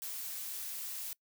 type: noise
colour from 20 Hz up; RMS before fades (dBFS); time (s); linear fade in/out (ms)
blue; -41; 0.02-1.13; 0
effects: noise-tail reverb RT60 0.1 s tail -23 dB re dry